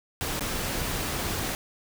pink noise with dropouts, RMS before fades -30 dBFS, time 0.21-1.55 s, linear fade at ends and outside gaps 0 ms, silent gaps 0.394-0.408 s, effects none

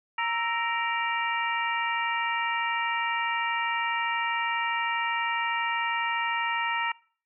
harmonic tone with a mistuned harmonic, 466.2 Hz, A#4, in tune, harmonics 2 / 3 / 4 / 5 / 6, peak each -29 / -33 / -32 / -33 / -35 dBFS, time 0.18-6.92 s, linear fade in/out 5 ms, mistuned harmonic 3, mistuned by -94 cents, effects noise-tail reverb RT60 0.5 s tail -24 dB re dry

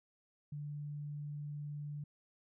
sine tone, 146.83 Hz, D3, in tune, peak -40 dBFS, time 0.52-2.04 s, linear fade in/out 5 ms, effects none

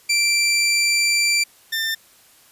20% pulse tone pair in turn, 2349 / 1794.6 Hz, D7 / A6, 0 / +34 cents, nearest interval perfect fourth, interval 466 cents, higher first, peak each -11 / -16 dBFS, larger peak first, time 0.09-1.44 / 1.72-1.95 s, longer first, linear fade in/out 10 ms, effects white hiss -52 dBFS RMS until 2.51 s + resampled to 32000 Hz

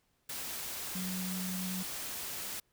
sine tone in noise, 185 Hz, F#3, in tune, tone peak -36 dBFS, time 0.95-1.83 s, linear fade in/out 5 ms, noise white, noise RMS -40 dBFS, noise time 0.29-2.6 s, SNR +1 dB, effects pink hiss -75 dBFS RMS until 2.72 s

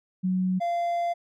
sine / triangle tone pair in turn, 185 / 690 Hz, F#3 / F5, 0 / -21 cents, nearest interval octave + major seventh, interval 2279 cents, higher second, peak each -22 dBFS, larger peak neither, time 0.23-0.6 / 0.6-1.14 s, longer second, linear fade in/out 20 ms, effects none

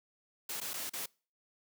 white noise with dropouts, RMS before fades -39 dBFS, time 0.49-1.06 s, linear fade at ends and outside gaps 5 ms, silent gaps 0.603-0.613 / 0.735-0.739 / 0.896-0.934 s, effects noise-tail reverb RT60 0.4 s tail -26 dB re dry + high-pass 150 Hz 12 dB/octave

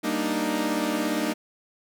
sawtooth chord, Eb major seventh, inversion first, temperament equal, 196 / 233.1 / 293.7 / 311.1 Hz, G3 / Bb3 / D4 / Eb4, 0 / 0 / 0 / 0 cents, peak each -29 / -26 / -26 / -24 dBFS, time 0.03-1.34 s, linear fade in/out 20 ms, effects none

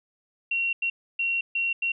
sine tone bursts at uneven times, 2739 Hz, F7, 34 cents flat, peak -23 dBFS, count 5, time 0.51-0.73 / 0.82-0.9 / 1.19-1.41 / 1.55-1.73 / 1.82-1.92 s, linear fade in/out 5 ms, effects none

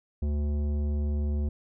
triangle tone with tanh clipping, 73.4 Hz, D2, in tune, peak -27 dBFS, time 0.22-1.49 s, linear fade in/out 5 ms, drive 17 dB, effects none

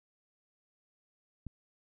click, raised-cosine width 5 ms, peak -29 dBFS, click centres 1.467 s, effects none

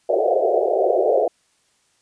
white band-pass noise, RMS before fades -18 dBFS, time 0.09-1.28 s, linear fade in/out 5 ms, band 360 to 720 Hz, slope 96 dB/octave, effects white hiss -63 dBFS RMS until 2.01 s + resampled to 22050 Hz

